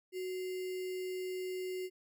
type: tone with sample-and-hold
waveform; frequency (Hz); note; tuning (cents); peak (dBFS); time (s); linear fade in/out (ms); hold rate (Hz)
sine; 370; F#4; 0; -36; 0.12-1.9; 50; 2450
effects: none